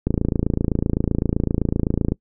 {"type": "click train", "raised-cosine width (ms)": 3, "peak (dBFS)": -6, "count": 58, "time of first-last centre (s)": [0.07, 2.12], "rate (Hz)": 27.8, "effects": ["noise-tail reverb RT60 0.1 s tail -23 dB re dry"]}